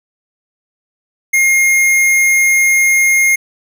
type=tone; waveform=square; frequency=2135 Hz; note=C7; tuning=34 cents sharp; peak=-9 dBFS; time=1.33-3.36 s; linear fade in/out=10 ms; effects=none